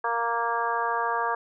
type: harmonic tone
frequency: 233.1 Hz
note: A#3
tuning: in tune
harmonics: 2 / 3 / 4 / 5 / 6 / 7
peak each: -33 / -32 / -28 / -29 / -38 / -32 dBFS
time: 0.04-1.35 s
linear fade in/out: 5 ms
effects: none